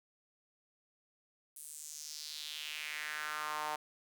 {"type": "tone with high-pass filter sweep", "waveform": "sawtooth", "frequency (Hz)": 151.8, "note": "D#3", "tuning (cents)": -42, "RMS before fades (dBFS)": -42, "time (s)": [1.56, 3.76], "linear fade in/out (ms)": 5, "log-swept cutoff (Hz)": [10000, 830], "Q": 3, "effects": []}